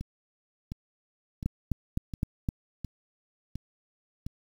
two click trains, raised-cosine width 5 ms, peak -23 / -15 dBFS, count 7 / 5, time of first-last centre 0.01-4.265 / 1.46-2.488 s, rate 1.41 / 3.89 Hz, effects 8-bit

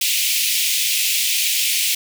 pink high-pass noise, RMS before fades -19 dBFS, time 0.01-1.95 s, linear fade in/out 5 ms, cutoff 2300 Hz, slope 48 dB/octave, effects none

